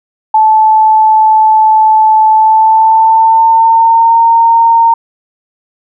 sine tone with pitch glide, 871 to 919.1 Hz, A5 to A#5, -18 to -25 cents, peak -3 dBFS, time 0.34-4.94 s, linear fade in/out 5 ms, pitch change +93 cents, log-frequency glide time 2.3-4.2 s, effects none

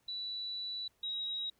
sine tone pair in turn, 3951 / 3823 Hz, B7 / A#7, 0 / +43 cents, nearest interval minor second, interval 57 cents, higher first, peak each -37 / -35 dBFS, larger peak second, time 0.08-0.88 / 1.03-1.5 s, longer first, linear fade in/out 5 ms, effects pink hiss -74 dBFS RMS until 1.59 s

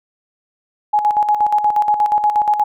sine tone with tremolo, 838 Hz, G#5, 15 cents sharp, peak -10 dBFS, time 0.93-2.64 s, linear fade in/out 10 ms, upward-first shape square, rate 8.4 Hz, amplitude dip 60%, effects none

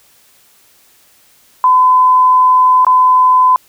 sine tone with dropouts, 1014 Hz, B5, 45 cents sharp, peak -5 dBFS, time 1.64-3.56 s, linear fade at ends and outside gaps 1 ms, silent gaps 2.848-2.867 s, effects white hiss -49 dBFS RMS until 3.68 s

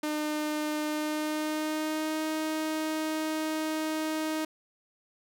sawtooth tone with pitch glide, 303.1 to 312.9 Hz, D#4 to D#4, -45 to +10 cents, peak -25 dBFS, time 0.03-4.45 s, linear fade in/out 5 ms, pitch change +55 cents, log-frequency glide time 0.85-2.23 s, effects none

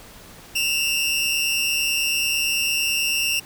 sawtooth tone pair together, 2662 / 2811 Hz, E7 / F7, +16 / +11 cents, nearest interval minor second, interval 95 cents, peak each -20 / -19 dBFS, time 0.55-3.4 s, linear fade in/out 10 ms, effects pink hiss -44 dBFS RMS until 3.45 s

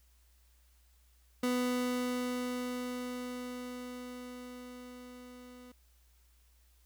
30% pulse tone with level ramp, 248.5 Hz, B3, 11 cents sharp, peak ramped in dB -26 to -48 dBFS, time 1.43-5.72 s, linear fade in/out 5 ms, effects added 60 Hz sine -63 dBFS peak until 6.85 s + white hiss -71 dBFS RMS until 6.85 s

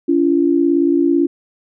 sine tone pair together, 282.9 / 340.9 Hz, C#4 / F4, +35 / -42 cents, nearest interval minor third, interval 323 cents, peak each -14 dBFS, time 0.08-1.27 s, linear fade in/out 10 ms, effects none

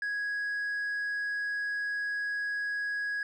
triangle tone with hard clipping, 1661.2 Hz, G#6, in tune, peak -29 dBFS, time 0.02-3.23 s, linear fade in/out 2 ms, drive 1 dB, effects none

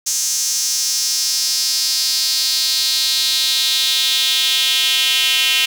square tone with high-pass filter sweep, 143.7 Hz, D3, 37 cents flat, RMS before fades -17 dBFS, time 0.06-5.66 s, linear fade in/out 10 ms, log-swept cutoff 6300 to 2900 Hz, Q 3.7, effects none

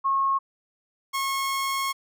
sine / sawtooth tone pair in turn, 1088 / 1088 Hz, C#6 / C#6, -33 / -33 cents, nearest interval unison, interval 0 cents, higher neither, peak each -20 / -21 dBFS, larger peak first, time 0.04-0.39 / 1.13-1.93 s, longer second, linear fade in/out 20 ms, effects none

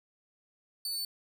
sawtooth tone, 4498 Hz, C#8, 24 cents sharp, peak -30 dBFS, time 0.85-1.05 s, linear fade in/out 2 ms, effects none

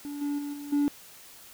triangle tone with level steps, 288.4 Hz, D4, 31 cents flat, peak -32 / -25 / -30 / -35 / -19 dBFS, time 0.05-0.88 s, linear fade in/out 0 ms, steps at 0.21 / 0.38 / 0.53 / 0.72 s, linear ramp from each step 10 ms, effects tanh soft clip ceiling -16 dBFS + white hiss -50 dBFS RMS until 1.53 s

